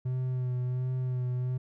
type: tone with vibrato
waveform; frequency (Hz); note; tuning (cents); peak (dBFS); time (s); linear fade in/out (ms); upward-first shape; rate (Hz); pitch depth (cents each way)
triangle; 126.6; B2; +43; -26; 0.05-1.58; 10; sine; 1.4; 24
effects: none